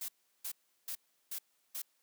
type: noise bursts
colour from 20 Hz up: blue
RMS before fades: -40 dBFS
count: 5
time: 0.01-1.82 s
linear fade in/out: 5 ms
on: 74 ms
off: 360 ms
effects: white hiss -75 dBFS RMS until 2.02 s + high-pass 200 Hz 12 dB/octave